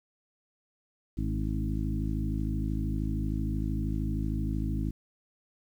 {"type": "harmonic tone with a mistuned harmonic", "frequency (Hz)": 53, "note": "G#1", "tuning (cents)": 36, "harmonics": [1, 2, 3, 4, 5, 6], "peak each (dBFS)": [-31, -34, -36, -37, -38, -39], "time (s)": [1.17, 4.91], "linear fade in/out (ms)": 10, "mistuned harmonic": 5, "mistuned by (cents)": 21, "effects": ["10-bit"]}